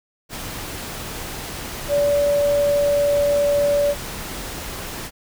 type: tone in noise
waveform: sine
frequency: 576 Hz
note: D5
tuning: 34 cents flat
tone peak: -15 dBFS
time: 1.88-3.95 s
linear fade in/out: 50 ms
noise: pink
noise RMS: -31 dBFS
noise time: 0.29-5.11 s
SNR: +13 dB
effects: none